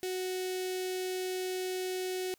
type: tone with notch filter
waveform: sawtooth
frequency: 370 Hz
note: F#4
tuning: in tune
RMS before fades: -35 dBFS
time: 0.03-2.34 s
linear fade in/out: 0 ms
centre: 1100 Hz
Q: 0.6
effects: white hiss -68 dBFS RMS until 2.38 s